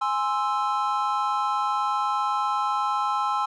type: chord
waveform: triangle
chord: Ab augmented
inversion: none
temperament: equal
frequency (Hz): 830.6 / 1046.5 / 1318.5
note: Ab5 / C6 / E6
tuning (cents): 0 / 0 / 0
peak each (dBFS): -25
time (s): 0.01-3.46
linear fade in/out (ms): 10
effects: resampled to 22050 Hz